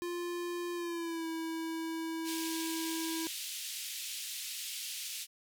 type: tone with pitch glide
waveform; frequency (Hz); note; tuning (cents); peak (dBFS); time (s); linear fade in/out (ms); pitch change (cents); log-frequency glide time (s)
square; 349.2 to 325.8; F4 to E4; 0 to -20; -36; 0.02-3.27; 0; -120; 0.74-1.27
type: band-pass noise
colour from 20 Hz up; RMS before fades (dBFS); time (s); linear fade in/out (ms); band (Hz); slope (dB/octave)
pink; -41; 2.24-5.27; 50; 2700 to 15000; 24
effects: none